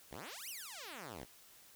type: exponential two-way sweep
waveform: 5% pulse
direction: up then down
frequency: 53.2 to 3136 to 53.2 Hz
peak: -35 dBFS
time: 0.11-1.25 s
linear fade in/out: 5 ms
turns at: 0.49 s
effects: white hiss -61 dBFS RMS until 1.75 s